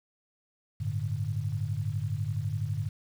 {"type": "chord", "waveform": "sine", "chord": "G suspended second", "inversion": "none", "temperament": "equal", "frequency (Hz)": [98, 110, 146.83], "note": ["G2", "A2", "D3"], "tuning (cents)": [0, 0, 0], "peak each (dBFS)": [-33, -32, -34], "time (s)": [0.8, 2.89], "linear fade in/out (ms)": 10, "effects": ["9-bit"]}